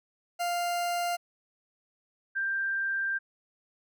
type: tone pair in turn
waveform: 40% pulse / sine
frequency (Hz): 698.5 / 1580.8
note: F5 / G6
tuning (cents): 0 / +14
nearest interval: octave + major second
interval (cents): 1414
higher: second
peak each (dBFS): -27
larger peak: neither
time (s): 0.39-1.17 / 2.35-3.19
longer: second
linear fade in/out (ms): 20
effects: none